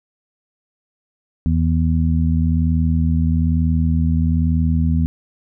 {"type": "harmonic tone", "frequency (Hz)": 81.1, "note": "E2", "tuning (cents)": -28, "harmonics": [1, 2, 3], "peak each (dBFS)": [-16, -19, -21], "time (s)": [1.46, 5.06], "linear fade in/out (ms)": 0, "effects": []}